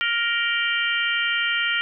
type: harmonic tone with a mistuned harmonic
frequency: 468.4 Hz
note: A#4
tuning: 8 cents sharp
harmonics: 3 / 4 / 5 / 6 / 7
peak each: -25 / -26 / -27 / -28 / -28 dBFS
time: 0.01-1.81 s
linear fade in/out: 0 ms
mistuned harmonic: 7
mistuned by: -88 cents
effects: none